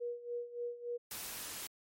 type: tone with tremolo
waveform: sine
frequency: 479.8 Hz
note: A#4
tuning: 50 cents sharp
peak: -35 dBFS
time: 0-0.98 s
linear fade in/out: 20 ms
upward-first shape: sine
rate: 3.5 Hz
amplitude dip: 80%
type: noise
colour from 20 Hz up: white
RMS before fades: -43 dBFS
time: 1.11-1.67 s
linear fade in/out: 2 ms
effects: MP3 64 kbps